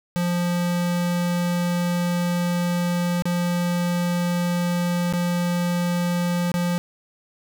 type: tone with dropouts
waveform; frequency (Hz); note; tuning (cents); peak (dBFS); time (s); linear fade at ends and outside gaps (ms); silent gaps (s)
square; 175.2; F3; +6; -21; 0.16-6.78; 0; 3.222-3.255 / 5.126-5.136 / 6.517-6.541
effects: none